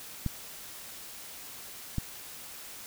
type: clicks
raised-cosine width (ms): 5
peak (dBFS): -17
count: 2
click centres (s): 0.263 / 1.983
effects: white hiss -45 dBFS RMS until 2.86 s